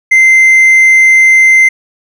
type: tone with hard clipping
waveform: sine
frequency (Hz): 2078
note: C7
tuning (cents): -12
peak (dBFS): -3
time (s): 0.11-1.69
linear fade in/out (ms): 10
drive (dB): 2
effects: none